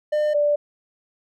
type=tone pair in turn; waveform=triangle / sine; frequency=602 / 587.2 Hz; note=D5 / D5; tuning=+43 / 0 cents; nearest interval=unison; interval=43 cents; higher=first; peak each=-16 dBFS; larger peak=neither; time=0.12-0.34 / 0.34-0.56 s; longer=neither; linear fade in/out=10 ms; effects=none